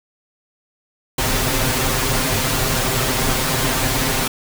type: noise with comb filter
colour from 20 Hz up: pink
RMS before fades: -19 dBFS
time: 1.18-4.28 s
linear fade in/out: 5 ms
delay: 7.7 ms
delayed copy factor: +0.9
effects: none